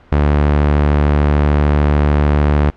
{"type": "tone", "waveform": "sawtooth", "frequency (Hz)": 73.42, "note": "D2", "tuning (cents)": 0, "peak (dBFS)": -6, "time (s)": [0.12, 2.7], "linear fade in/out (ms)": 0, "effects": ["pink hiss -46 dBFS RMS until 2.76 s", "low-pass 2000 Hz 12 dB/octave"]}